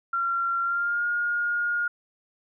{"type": "tone with pitch glide", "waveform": "sine", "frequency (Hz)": [1373, 1425.5], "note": ["F6", "F6"], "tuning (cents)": [-30, 35], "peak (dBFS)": -23, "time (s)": [0.13, 1.88], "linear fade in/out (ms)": 5, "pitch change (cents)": 65, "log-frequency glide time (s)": [0.62, 1.05], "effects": []}